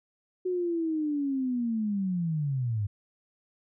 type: linear sweep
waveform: sine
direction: down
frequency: 370 to 98.1 Hz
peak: -26 dBFS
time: 0.45-2.87 s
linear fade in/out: 10 ms
effects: none